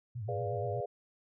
sine tone with vibrato, 111.5 Hz, A2, 23 cents sharp, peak -36 dBFS, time 0.15-0.81 s, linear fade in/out 10 ms, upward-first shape triangle, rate 8.4 Hz, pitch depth 220 cents each way
sine chord, G# diminished seventh, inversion none, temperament equal, 415.3 / 493.9 / 587.3 / 698.5 Hz, G#4 / B4 / D5 / F5, 0 / 0 / 0 / 0 cents, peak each -39 dBFS, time 0.28-0.86 s, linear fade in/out 10 ms
effects none

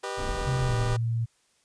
20% pulse chord, G augmented, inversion none, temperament just, 392 / 490 / 612.5 Hz, G4 / B4 / D#5, 0 / -14 / -27 cents, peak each -30 / -30 / -33 dBFS, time 0.03-0.97 s, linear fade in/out 10 ms
brown noise, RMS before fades -32 dBFS, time 0.17-0.95 s, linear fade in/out 20 ms
sine tone with pitch glide, 130 to 115.15 Hz, C3 to A#2, -11 to -21 cents, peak -24 dBFS, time 0.46-1.26 s, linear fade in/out 20 ms, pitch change -210 cents, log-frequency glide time 0.62-0.77 s
effects white hiss -67 dBFS RMS until 1.64 s + resampled to 22050 Hz

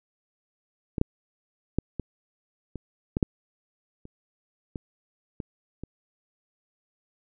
clicks, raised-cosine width 3 ms, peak -15 / -8 / -10 / -17 / -22 / -12 / -7 / -30 / -20 / -20 / -23 dBFS, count 11, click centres 0.982 / 1.014 / 1.786 / 1.997 / 2.757 / 3.169 / 3.228 / 4.054 / 4.758 / 5.402 / 5.836 s, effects none

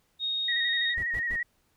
sine tone, 3729 Hz, A#7, in tune, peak -27 dBFS, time 0.19-0.95 s, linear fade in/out 50 ms
sine tone with vibrato, 1888 Hz, A#6, 22 cents sharp, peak -27 dBFS, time 0.48-1.43 s, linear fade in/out 5 ms, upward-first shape square, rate 12 Hz, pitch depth 31 cents each way
brown noise bursts, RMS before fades -38 dBFS, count 3, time 0.97-1.364 s, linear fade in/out 10 ms, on 66 ms, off 98 ms
effects pink hiss -70 dBFS RMS until 1.76 s

